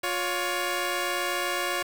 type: tone pair together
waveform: 10% pulse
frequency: 354.5 / 561.6 Hz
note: F4 / C#5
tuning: +26 / +22 cents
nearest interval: minor sixth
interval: 796 cents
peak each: -21 dBFS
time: 0.03-1.83 s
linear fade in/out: 10 ms
effects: 7-bit

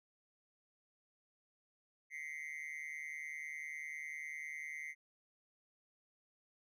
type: tone with amplitude modulation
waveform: triangle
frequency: 2074 Hz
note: C7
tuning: 16 cents flat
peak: -37 dBFS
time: 2.1-4.95 s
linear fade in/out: 50 ms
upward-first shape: sine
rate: 150 Hz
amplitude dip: 95%
effects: none

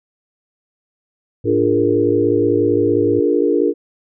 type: tone with pitch glide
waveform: sine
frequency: 108.5 to 107.25 Hz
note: A2 to A2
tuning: -24 to -44 cents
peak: -24 dBFS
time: 1.44-3.2 s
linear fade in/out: 5 ms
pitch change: -20 cents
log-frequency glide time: 2.57-2.64 s
type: chord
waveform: sine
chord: Bb dominant seventh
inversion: first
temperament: equal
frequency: 293.7 / 349.2 / 415.3 / 466.2 Hz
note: D4 / F4 / Ab4 / Bb4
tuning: 0 / 0 / 0 / 0 cents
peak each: -18 dBFS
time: 1.44-3.74 s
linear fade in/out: 50 ms
effects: none

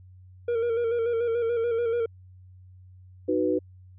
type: tone with vibrato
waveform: triangle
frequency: 466.2 Hz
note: A#4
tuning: in tune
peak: -21 dBFS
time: 0.48-2.06 s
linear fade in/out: 5 ms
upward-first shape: square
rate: 6.9 Hz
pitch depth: 39 cents each way
type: chord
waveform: sine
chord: B major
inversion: first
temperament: just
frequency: 308.7 / 370.4 / 493.9 Hz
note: D#4 / F#4 / B4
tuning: -14 / +2 / 0 cents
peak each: -26 dBFS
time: 3.28-3.59 s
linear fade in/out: 10 ms
effects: added 92 Hz sine -47 dBFS peak until 3.98 s + resampled to 8000 Hz

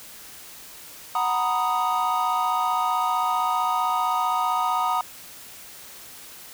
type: chord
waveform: triangle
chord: B major seventh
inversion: second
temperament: equal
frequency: 740 / 932.3 / 987.8 / 1244.5 Hz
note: F#5 / A#5 / B5 / D#6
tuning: 0 / 0 / 0 / 0 cents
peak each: -25 / -24 / -28 / -23 dBFS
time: 1.15-5.01 s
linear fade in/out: 2 ms
effects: white hiss -43 dBFS RMS until 6.53 s

